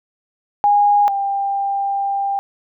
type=tone pair in turn; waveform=sine; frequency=820 / 794.4 Hz; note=G#5 / G5; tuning=-22 / +23 cents; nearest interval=minor second; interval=55 cents; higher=first; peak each=-10 / -17 dBFS; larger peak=first; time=0.64-1.08 / 1.08-2.39 s; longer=second; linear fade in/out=0 ms; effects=none